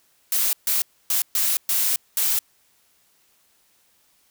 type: noise bursts at uneven times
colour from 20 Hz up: blue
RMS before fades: -21 dBFS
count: 6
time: 0.32-0.53 / 0.67-0.82 / 1.1-1.22 / 1.35-1.57 / 1.69-1.96 / 2.17-2.39 s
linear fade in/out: 2 ms
effects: white hiss -62 dBFS RMS until 4.3 s